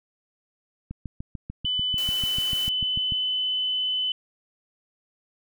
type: click train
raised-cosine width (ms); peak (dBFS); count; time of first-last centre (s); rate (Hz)
5; -21; 16; 0.91-3.122; 6.78
type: tone with pitch glide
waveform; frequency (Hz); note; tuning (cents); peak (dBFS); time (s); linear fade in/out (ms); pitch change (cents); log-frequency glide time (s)
sine; 3000 to 3019; F#7 to F#7; +23 to +34; -23; 1.65-4.12; 2; +11; 1.87-3.03
type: noise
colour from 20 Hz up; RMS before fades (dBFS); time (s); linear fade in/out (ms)
white; -38; 1.98-2.69; 0
effects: none